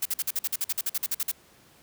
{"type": "noise bursts", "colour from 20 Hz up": "blue", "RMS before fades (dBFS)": -27, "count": 16, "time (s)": [0.02, 1.315], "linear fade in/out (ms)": 5, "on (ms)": 35, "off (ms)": 49, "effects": ["pink hiss -57 dBFS RMS until 1.82 s", "high-pass 80 Hz 12 dB/octave"]}